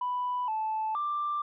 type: tone with pitch steps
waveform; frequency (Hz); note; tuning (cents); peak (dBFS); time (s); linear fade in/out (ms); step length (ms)
sine; 990 / 873 / 1181; B5 / A5 / D6; +4 / -14 / +9; -27; 0.01-1.42; 5; 470
effects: tanh soft clip ceiling -24 dBFS